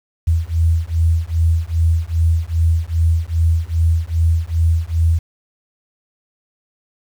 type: beating tone pair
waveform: sine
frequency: 81.1 / 83.6 Hz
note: E2 / E2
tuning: -28 / +25 cents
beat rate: 2.5 Hz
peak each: -16 dBFS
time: 0.27-5.19 s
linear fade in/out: 10 ms
effects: 7-bit